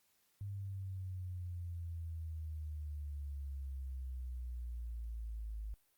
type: exponential sweep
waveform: sine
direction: down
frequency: 100.9 to 52.4 Hz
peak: -40 dBFS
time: 0.41-5.74 s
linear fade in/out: 0 ms
effects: white hiss -75 dBFS RMS until 5.97 s + Opus 48 kbps